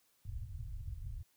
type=low-pass noise; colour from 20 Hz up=pink; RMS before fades=-43 dBFS; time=0.25-1.23 s; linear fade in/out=5 ms; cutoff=120 Hz; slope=48 dB/octave; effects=white hiss -73 dBFS RMS until 1.36 s